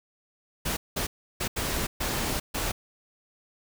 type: noise bursts at uneven times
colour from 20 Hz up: pink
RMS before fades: -29 dBFS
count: 6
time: 0.65-0.77 / 0.96-1.07 / 1.4-1.48 / 1.56-1.87 / 2-2.4 / 2.54-2.72 s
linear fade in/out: 10 ms
effects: none